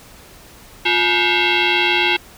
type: tone with frequency modulation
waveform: sine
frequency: 246.9 Hz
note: B3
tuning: in tune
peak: -13 dBFS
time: 0.85-2.17 s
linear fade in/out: 10 ms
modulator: 601 Hz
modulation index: 5.6
effects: pink hiss -43 dBFS RMS until 2.37 s